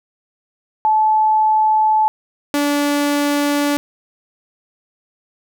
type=tone pair in turn; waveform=sine / sawtooth; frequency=866 / 289 Hz; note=A5 / D4; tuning=-28 / -28 cents; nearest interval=octave + perfect fifth; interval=1900 cents; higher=first; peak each=-11 dBFS; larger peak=neither; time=0.85-2.08 / 2.54-3.77 s; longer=neither; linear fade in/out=0 ms; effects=none